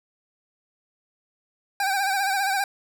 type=tone with vibrato; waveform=25% pulse; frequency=784 Hz; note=G5; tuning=in tune; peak=-18 dBFS; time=1.8-2.64 s; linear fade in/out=2 ms; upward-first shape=sine; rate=15 Hz; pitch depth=59 cents each way; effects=none